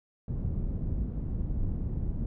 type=low-pass noise; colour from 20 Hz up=pink; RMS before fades=-31 dBFS; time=0.28-2.26 s; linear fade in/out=2 ms; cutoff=180 Hz; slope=12 dB/octave; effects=none